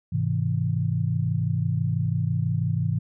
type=chord; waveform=sine; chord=Ab augmented; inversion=none; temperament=just; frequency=103.83 / 129.78 / 162.23 Hz; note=Ab2 / C3 / E3; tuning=0 / -14 / -27 cents; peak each=-26 dBFS; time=0.12-2.99 s; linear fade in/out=10 ms; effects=none